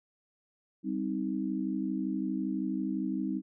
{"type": "chord", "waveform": "sine", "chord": "C minor", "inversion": "second", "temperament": "just", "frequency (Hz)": [196.22, 261.6, 314], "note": ["G3", "C4", "Eb4"], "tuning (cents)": [2, 0, 16], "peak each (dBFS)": -34, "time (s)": [0.83, 3.42], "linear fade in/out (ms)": 50, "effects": []}